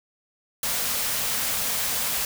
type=band-stop noise; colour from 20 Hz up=white; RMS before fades=-26 dBFS; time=0.63-2.25 s; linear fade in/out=2 ms; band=280 to 420 Hz; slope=96 dB/octave; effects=none